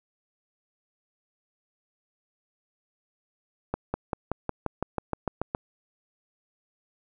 accelerating click train, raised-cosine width 1 ms, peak -13 dBFS, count 12, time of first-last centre 3.74-5.549 s, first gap 200 ms, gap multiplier 0.96, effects none

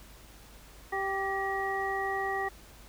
harmonic tone with a mistuned harmonic, 390 Hz, G4, 9 cents flat, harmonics 1 / 2 / 3 / 5, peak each -35 / -33 / -38 / -34 dBFS, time 0.92-2.49 s, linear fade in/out 10 ms, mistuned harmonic 5, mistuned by -39 cents, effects added 50 Hz sine -53 dBFS peak until 2.88 s + pink hiss -54 dBFS RMS until 2.88 s

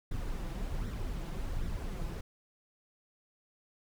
brown noise with flanger, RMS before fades -36 dBFS, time 0.11-2.21 s, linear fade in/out 5 ms, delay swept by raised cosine 0.53 to 6.03 ms, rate 1.3 Hz, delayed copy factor +0.5, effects none

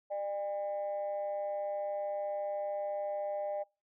sine tone pair together, 601.3 / 805 Hz, D5 / G5, +41 / +46 cents, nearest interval perfect fourth, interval 505 cents, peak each -33 / -39 dBFS, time 0.1-3.64 s, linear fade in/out 20 ms, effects noise-tail reverb RT60 0.3 s tail -25 dB re dry + tanh soft clip ceiling -28 dBFS

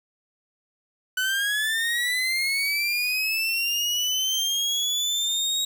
30% pulse linear sweep, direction up, 1494 to 3800 Hz, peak -20 dBFS, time 1.17-5.65 s, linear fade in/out 5 ms, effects 8-bit

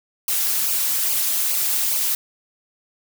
blue noise with flanger, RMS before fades -21 dBFS, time 0.28-2.15 s, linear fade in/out 2 ms, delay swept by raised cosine 0.53 to 6.33 ms, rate 2.4 Hz, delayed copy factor -0.9, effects none

